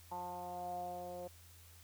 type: tone with low-pass filter sweep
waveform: 10% pulse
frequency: 177.8 Hz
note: F3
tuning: 31 cents sharp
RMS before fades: -44 dBFS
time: 0.11-1.28 s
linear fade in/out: 10 ms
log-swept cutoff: 900 to 590 Hz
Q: 8.1
effects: added 85 Hz sine -59 dBFS peak until 1.83 s + white hiss -62 dBFS RMS until 1.83 s